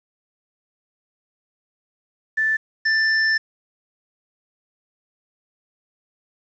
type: tone pair in turn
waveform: sine / square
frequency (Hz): 1760 / 1769.9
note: A6 / A6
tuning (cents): 0 / +10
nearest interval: unison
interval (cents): 10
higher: second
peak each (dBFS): -17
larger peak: neither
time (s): 2.37-2.57 / 2.85-3.38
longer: second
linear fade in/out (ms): 10
effects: resampled to 16000 Hz + 8-bit